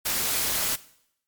white noise with amplitude modulation, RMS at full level -23 dBFS, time 0.05-0.76 s, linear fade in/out 10 ms, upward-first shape sine, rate 221 Hz, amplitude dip 65%, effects noise-tail reverb RT60 0.7 s tail -18 dB re dry + MP3 96 kbps

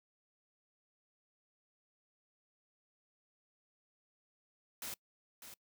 white noise with echo, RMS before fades -43 dBFS, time 4.82-4.94 s, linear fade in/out 2 ms, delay 600 ms, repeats 1, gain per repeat -9 dB, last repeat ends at 5.54 s, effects noise-tail reverb RT60 0.1 s tail -24 dB re dry

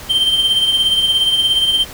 triangle tone with tremolo, 3134 Hz, G7, 1 cent flat, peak -8 dBFS, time 0.09-1.85 s, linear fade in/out 20 ms, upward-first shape sine, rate 17 Hz, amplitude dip 50%, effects pink hiss -33 dBFS RMS until 1.93 s

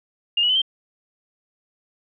sine tone with pitch steps, 2823 / 2926 / 3033 / 3143 Hz, F7 / F#7 / F#7 / G7, +18 / -20 / +42 / +4 cents, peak -16 dBFS, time 0.37-0.618 s, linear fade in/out 5 ms, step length 62 ms, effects none

